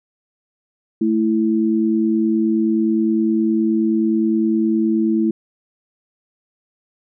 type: tone pair together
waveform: sine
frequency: 220 / 329.6 Hz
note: A3 / E4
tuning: 0 / 0 cents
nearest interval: perfect fifth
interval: 700 cents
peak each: -17 dBFS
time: 1.01-5.31 s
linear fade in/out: 5 ms
effects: none